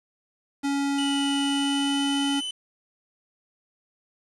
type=tone; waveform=square; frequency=280 Hz; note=C#4; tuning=18 cents sharp; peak=-24 dBFS; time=0.63-2.41 s; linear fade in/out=20 ms
type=tone with pitch glide; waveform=45% pulse; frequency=2960 to 3020 Hz; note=F#7 to F#7; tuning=0 to +35 cents; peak=-29 dBFS; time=0.98-2.51 s; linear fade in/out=5 ms; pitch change=+35 cents; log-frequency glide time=1.43-2.3 s
effects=resampled to 24000 Hz + 8-bit